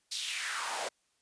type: noise with high-pass filter sweep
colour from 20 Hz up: pink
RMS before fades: -36 dBFS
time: 0.11-0.89 s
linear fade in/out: 10 ms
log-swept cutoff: 4500 to 550 Hz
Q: 2.9
effects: white hiss -74 dBFS RMS until 1.21 s + resampled to 22050 Hz